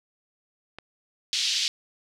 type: click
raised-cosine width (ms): 0.3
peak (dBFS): -23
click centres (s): 0.786
type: band-pass noise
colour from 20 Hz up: pink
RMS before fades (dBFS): -26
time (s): 1.33-1.68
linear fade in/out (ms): 0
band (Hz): 3100 to 5600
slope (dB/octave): 24
effects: none